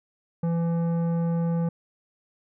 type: tone with tanh clipping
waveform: sine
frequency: 168.1 Hz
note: E3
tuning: 34 cents sharp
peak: -24 dBFS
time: 0.43-1.69 s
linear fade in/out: 5 ms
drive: 12 dB
effects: none